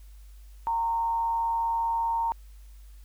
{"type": "tone with frequency modulation", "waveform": "sine", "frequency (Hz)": 920, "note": "A#5", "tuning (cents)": -23, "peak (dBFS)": -24, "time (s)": [0.67, 2.32], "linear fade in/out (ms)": 0, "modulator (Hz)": 155, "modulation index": 0.23, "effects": ["added 50 Hz sine -45 dBFS peak until 3.04 s", "white hiss -63 dBFS RMS until 3.04 s"]}